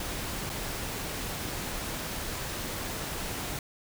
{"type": "noise with dropouts", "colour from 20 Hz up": "pink", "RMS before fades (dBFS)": -35, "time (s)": [0, 3.59], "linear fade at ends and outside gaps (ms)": 2, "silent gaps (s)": [0.495, 0.499], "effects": []}